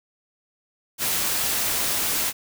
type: noise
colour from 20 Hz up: white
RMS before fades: -24 dBFS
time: 0.98-2.33 s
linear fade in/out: 50 ms
effects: none